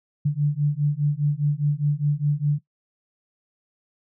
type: beating tone pair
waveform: sine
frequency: 144.1 / 149 Hz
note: D3 / D3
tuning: -33 / +25 cents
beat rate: 4.9 Hz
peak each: -22 dBFS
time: 0.25-2.59 s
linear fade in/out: 10 ms
effects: noise-tail reverb RT60 0.1 s tail -17 dB re dry